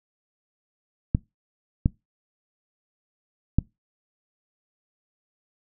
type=clicks; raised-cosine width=5 ms; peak=-6 dBFS; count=3; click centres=1.149 / 1.859 / 3.586 s; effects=noise-tail reverb RT60 0.2 s tail -23 dB re dry